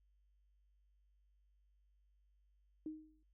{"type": "tone with exponential decay", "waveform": "sine", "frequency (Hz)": 311.1, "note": "D#4", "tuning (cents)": 0, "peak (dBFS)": -39, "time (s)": [2.86, 3.23], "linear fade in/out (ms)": 2, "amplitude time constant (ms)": 80, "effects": ["added 50 Hz sine -70 dBFS peak until 3.33 s"]}